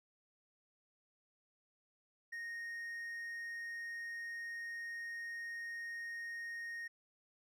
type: tone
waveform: triangle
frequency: 1859 Hz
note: A#6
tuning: 5 cents flat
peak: -40 dBFS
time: 2.32-6.88 s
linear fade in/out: 10 ms
effects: none